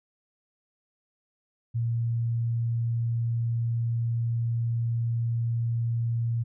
sine tone, 116.54 Hz, A#2, in tune, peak -24 dBFS, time 1.74-6.44 s, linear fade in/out 20 ms, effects none

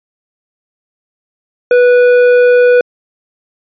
triangle tone with hard clipping, 491.4 Hz, B4, 9 cents flat, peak -6 dBFS, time 1.71-2.81 s, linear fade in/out 2 ms, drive 12 dB, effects resampled to 11025 Hz

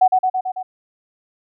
sine tone with echo, 746 Hz, F#5, 14 cents sharp, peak -8 dBFS, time 0.01-0.08 s, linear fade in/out 10 ms, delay 110 ms, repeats 5, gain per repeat -3 dB, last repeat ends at 0.63 s, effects none

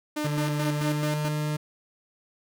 sawtooth tone with tremolo, 301.3 Hz, D4, 44 cents sharp, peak -23 dBFS, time 0.16-1.29 s, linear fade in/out 10 ms, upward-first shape square, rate 4.6 Hz, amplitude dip 70%
40% pulse tone with pitch glide, 147.7 to 150.8 Hz, D3 to D3, +10 to +46 cents, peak -25 dBFS, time 0.24-1.57 s, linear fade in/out 10 ms, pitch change +36 cents, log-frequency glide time 0.7-1.24 s
effects none

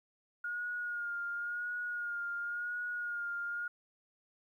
sine tone with vibrato, 1428 Hz, F6, 38 cents sharp, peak -35 dBFS, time 0.44-3.68 s, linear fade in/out 5 ms, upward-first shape sine, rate 0.94 Hz, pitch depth 31 cents each way, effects 12-bit

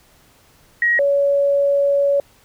sine tone pair in turn, 1895 / 563.4 Hz, A#6 / C#5, +28 / +28 cents, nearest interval octave + major sixth, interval 2100 cents, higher first, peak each -13 / -13 dBFS, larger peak neither, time 0.82-0.99 / 0.99-2.2 s, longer second, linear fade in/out 2 ms, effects pink hiss -53 dBFS RMS until 2.44 s

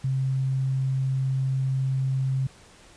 sine tone, 132.8 Hz, C3, 26 cents sharp, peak -22 dBFS, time 0.04-2.47 s, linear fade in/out 5 ms, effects pink hiss -52 dBFS RMS until 2.96 s + resampled to 22050 Hz

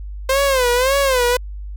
sawtooth tone with vibrato, 520 Hz, C5, 11 cents flat, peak -10 dBFS, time 0.29-1.37 s, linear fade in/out 5 ms, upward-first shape sine, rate 1.8 Hz, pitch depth 130 cents each way, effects added 50 Hz sine -27 dBFS peak until 1.76 s

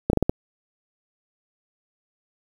slowing click train, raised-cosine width 2 ms, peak -5 dBFS, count 5, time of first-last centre 0.1-0.295 s, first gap 32 ms, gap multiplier 1.29, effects 7-bit

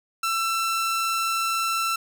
sawtooth tone, 1339 Hz, E6, 27 cents sharp, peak -19 dBFS, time 0.23-1.96 s, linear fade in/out 5 ms, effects none

